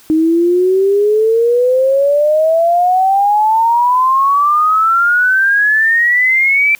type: exponential sweep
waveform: sine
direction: up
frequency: 311.1 to 2349 Hz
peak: -8 dBFS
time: 0.1-6.75 s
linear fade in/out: 0 ms
effects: white hiss -44 dBFS RMS until 6.79 s